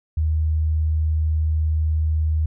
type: tone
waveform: sine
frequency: 78.2 Hz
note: D#2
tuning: 9 cents sharp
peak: -17 dBFS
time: 0.17-2.46 s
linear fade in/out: 5 ms
effects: none